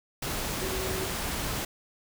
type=tone in noise; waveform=sine; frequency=377.1 Hz; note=F#4; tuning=33 cents sharp; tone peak=-34 dBFS; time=0.61-1.06 s; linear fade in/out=5 ms; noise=pink; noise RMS=-32 dBFS; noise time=0.22-1.65 s; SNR=-5 dB; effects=none